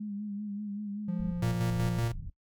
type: tone with vibrato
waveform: sine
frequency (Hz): 205.7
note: G#3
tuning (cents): -16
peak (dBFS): -34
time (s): 0-1.32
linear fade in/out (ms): 10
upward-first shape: sine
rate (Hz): 5.2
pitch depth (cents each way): 47
type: tone with pitch glide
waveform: triangle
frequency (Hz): 174.61 to 173.5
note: F3 to F3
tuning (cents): 0 to -11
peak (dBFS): -29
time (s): 1.08-1.99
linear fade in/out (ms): 5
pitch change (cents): -11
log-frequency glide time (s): 1.27-1.82
type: low-pass noise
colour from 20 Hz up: pink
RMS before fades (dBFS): -40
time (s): 1.19-2.3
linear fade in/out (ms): 5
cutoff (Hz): 150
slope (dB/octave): 24
type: tone with tremolo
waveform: 45% pulse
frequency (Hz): 116.54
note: A#2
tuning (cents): 0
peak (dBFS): -28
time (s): 1.42-2.12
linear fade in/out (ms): 5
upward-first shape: square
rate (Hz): 5.3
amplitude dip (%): 40
effects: noise-tail reverb RT60 0.1 s tail -17 dB re dry